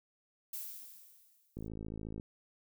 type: noise with exponential decay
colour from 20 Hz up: violet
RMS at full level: -40 dBFS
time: 0.53-1.68 s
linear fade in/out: 5 ms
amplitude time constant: 250 ms
type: click train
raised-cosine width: 3 ms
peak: -30 dBFS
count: 35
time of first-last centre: 1.57-2.198 s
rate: 54.1 Hz
effects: none